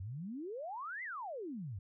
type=exponential two-way sweep; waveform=sine; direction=up then down; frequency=87.31 to 2100 to 87.31 Hz; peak=-40 dBFS; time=0-1.79 s; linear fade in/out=5 ms; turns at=1.03 s; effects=none